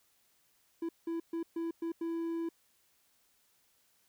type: tone bursts at uneven times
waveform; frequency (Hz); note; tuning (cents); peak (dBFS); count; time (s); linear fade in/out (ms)
triangle; 332.5; E4; +15; -31; 6; 0.82-0.89 / 1.07-1.2 / 1.33-1.43 / 1.56-1.71 / 1.82-1.92 / 2.01-2.49; 5
effects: white hiss -71 dBFS RMS until 4.08 s